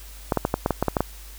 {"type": "clicks", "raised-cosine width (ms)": 1, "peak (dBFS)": -6, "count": 10, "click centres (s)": [0.322, 0.373, 0.451, 0.541, 0.661, 0.707, 0.826, 0.883, 0.968, 1.006], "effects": ["added 50 Hz sine -40 dBFS peak until 1.38 s", "white hiss -46 dBFS RMS until 1.38 s"]}